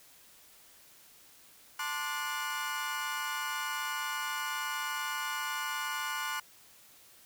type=chord; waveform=30% pulse; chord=D dominant seventh; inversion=second; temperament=equal with one note detuned; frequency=880 / 1046.5 / 1174.7 / 1453.7 Hz; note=A5 / C6 / D6 / F#6; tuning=0 / 0 / 0 / -31 cents; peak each=-39 / -36 / -38 / -34 dBFS; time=1.79-6.4 s; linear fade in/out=5 ms; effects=white hiss -58 dBFS RMS until 7.25 s